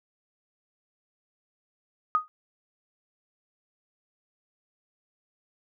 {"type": "tone with exponential decay", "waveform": "sine", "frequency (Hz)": 1244.5, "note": "D#6", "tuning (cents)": 0, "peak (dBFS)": -16, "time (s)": [2.15, 2.28], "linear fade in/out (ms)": 0, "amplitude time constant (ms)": 27, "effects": []}